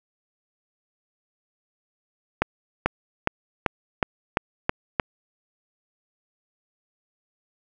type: accelerating click train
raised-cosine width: 0.5 ms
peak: -4 dBFS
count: 8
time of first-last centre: 2.42-4.998 s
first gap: 440 ms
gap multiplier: 0.94
effects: none